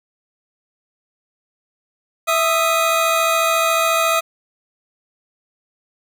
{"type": "tone pair together", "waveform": "25% pulse", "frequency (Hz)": [659.3, 1244.5], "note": ["E5", "D#6"], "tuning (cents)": [0, 0], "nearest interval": "major seventh", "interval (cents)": 1100, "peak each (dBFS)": -14, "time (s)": [2.27, 4.21], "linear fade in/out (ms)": 20, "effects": []}